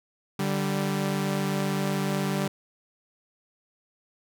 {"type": "tone pair together", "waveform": "sawtooth", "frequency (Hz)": [147.1, 194.9], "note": ["D3", "G3"], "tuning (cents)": [3, -10], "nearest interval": "perfect fourth", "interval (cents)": 487, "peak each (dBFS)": [-25, -23], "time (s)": [0.39, 2.48], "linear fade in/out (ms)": 5, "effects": []}